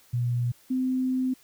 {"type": "tone pair in turn", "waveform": "sine", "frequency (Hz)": [121.1, 257.6], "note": ["B2", "C4"], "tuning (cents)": [-34, -27], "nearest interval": "octave + minor second", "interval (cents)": 1307, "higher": "second", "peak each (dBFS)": -23, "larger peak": "neither", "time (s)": [[0.13, 0.52], [0.7, 1.34]], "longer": "second", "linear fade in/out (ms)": 10, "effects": ["white hiss -58 dBFS RMS until 1.43 s"]}